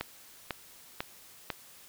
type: click train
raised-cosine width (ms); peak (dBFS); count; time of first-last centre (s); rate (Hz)
0.3; -16; 4; 0.01-1.503; 2.01
effects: white hiss -54 dBFS RMS until 1.88 s